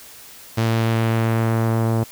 sawtooth tone with low-pass filter sweep, 113.5 Hz, A#2, 46 cents flat, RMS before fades -19 dBFS, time 0.57-2.04 s, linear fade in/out 10 ms, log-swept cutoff 5500 to 860 Hz, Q 0.89, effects white hiss -42 dBFS RMS until 2.11 s

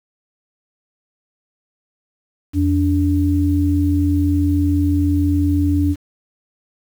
sine tone pair together, 85.5 / 289.5 Hz, F2 / D4, -36 / -25 cents, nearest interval octave + major sixth, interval 2111 cents, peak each -16 dBFS, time 2.53-5.96 s, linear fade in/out 50 ms, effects 7-bit

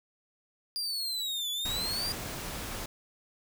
40% pulse exponential two-way sweep, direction down then up, 4850 to 3417 to 4850 Hz, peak -30 dBFS, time 0.76-2.12 s, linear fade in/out 0 ms, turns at 1.51 s
pink noise, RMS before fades -38 dBFS, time 1.65-2.86 s, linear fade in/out 5 ms
effects none

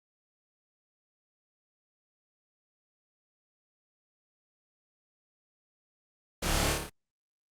pink noise with echo, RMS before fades -32 dBFS, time 6.42-6.73 s, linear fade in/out 10 ms, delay 28 ms, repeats 6, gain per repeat -2 dB, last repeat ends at 6.898 s, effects low-pass 12000 Hz 12 dB/octave + Opus 48 kbps

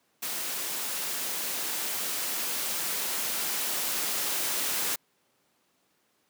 white noise with level ramp, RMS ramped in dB -33 to -29 dBFS, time 0.22-4.96 s, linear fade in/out 10 ms, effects pink hiss -70 dBFS RMS until 6.29 s + high-pass 200 Hz 12 dB/octave

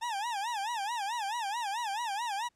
40% pulse tone with vibrato, 872 Hz, A5, 16 cents flat, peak -31 dBFS, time 0.01-2.49 s, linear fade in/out 20 ms, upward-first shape sine, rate 4.6 Hz, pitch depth 190 cents each way, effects pink hiss -75 dBFS RMS until 2.55 s + low-pass 9000 Hz 12 dB/octave

